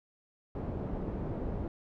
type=low-pass noise; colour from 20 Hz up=pink; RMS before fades=-36 dBFS; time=0.55-1.68 s; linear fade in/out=2 ms; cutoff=540 Hz; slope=12 dB/octave; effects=none